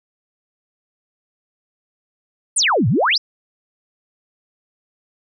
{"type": "exponential two-way sweep", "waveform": "sine", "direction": "down then up", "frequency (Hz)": [10250, 100.9, 5820], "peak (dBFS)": -13, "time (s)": [2.56, 3.18], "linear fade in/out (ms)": 10, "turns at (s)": 2.88, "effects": []}